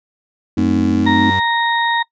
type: chord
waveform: sine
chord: A diminished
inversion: none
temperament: equal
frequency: 220 / 261.6 / 311.1 Hz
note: A3 / C4 / Eb4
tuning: 0 / 0 / 0 cents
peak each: -17 dBFS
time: 0.57-1.3 s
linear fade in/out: 5 ms
type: tone with pitch glide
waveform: 30% pulse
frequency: 92.5 to 94.5 Hz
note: F#2 to F#2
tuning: 0 to +37 cents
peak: -18 dBFS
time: 0.57-1.4 s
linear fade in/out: 10 ms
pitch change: +37 cents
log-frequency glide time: 0.79-1.23 s
type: harmonic tone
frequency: 932.3 Hz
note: A#5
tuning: in tune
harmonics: 1 / 2 / 4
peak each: -16 / -19 / -22 dBFS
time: 1.06-2.03 s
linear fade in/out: 10 ms
effects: noise-tail reverb RT60 0.1 s tail -22 dB re dry + resampled to 16000 Hz